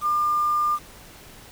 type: tone with quantisation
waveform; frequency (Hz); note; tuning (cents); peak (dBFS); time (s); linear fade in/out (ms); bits
sine; 1200; D6; +37; -19; 0.01-0.79; 50; 7
effects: pink hiss -46 dBFS RMS until 1.51 s